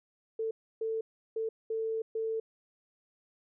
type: tone bursts at uneven times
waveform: sine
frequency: 445.7 Hz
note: A4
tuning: 22 cents sharp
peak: -30 dBFS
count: 5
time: 0.39-0.51 / 0.81-1.01 / 1.36-1.49 / 1.7-2.02 / 2.15-2.4 s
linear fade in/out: 5 ms
effects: none